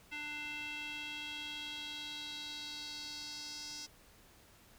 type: tone with band-pass filter sweep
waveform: square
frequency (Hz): 297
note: D4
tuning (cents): +20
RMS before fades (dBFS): -44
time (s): 0.11-3.87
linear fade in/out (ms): 20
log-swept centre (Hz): 2400 to 5300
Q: 3.9
effects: pink hiss -62 dBFS RMS until 4.78 s